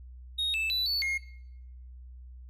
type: tone with pitch steps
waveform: triangle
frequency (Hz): 3741 / 2633 / 3969 / 4463 / 2145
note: A#7 / E7 / B7 / C#8 / C7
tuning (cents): +5 / -3 / +8 / +11 / +42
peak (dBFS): -26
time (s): 0.38-1.18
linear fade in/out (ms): 10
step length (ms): 160
effects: noise-tail reverb RT60 0.8 s tail -19 dB re dry + added 62 Hz sine -44 dBFS peak until 2.49 s